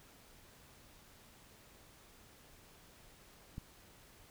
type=click; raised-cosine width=5 ms; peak=-30 dBFS; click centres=3.581 s; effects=pink hiss -61 dBFS RMS until 4.3 s